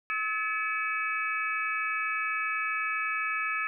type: harmonic tone with a mistuned harmonic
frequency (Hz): 430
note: A4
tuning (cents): -40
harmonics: 3 / 4 / 5 / 6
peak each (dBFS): -32 / -33 / -34 / -35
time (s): 0.1-3.67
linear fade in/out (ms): 0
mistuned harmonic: 5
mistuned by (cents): +100
effects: none